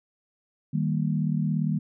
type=chord; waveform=sine; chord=Eb major; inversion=none; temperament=equal; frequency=155.56 / 196 / 233.1 Hz; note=Eb3 / G3 / Bb3; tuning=0 / 0 / 0 cents; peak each=-25 / -28 / -30 dBFS; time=0.73-1.79 s; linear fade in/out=10 ms; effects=none